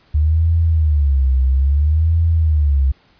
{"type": "tone with vibrato", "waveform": "sine", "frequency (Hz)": 73.42, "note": "D2", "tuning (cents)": 0, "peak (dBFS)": -11, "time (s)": [0.14, 2.92], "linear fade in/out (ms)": 10, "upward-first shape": "sine", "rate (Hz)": 0.6, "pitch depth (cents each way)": 210, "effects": ["pink hiss -54 dBFS RMS until 3.19 s", "resampled to 11025 Hz"]}